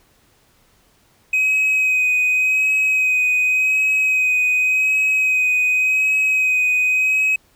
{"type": "tone with vibrato", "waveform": "triangle", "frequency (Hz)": 2523, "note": "D#7", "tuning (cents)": 23, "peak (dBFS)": -12, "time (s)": [1.33, 7.36], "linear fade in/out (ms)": 5, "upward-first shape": "sine", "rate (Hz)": 0.88, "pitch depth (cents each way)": 18, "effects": ["tanh soft clip ceiling -8 dBFS", "pink hiss -57 dBFS RMS until 7.55 s"]}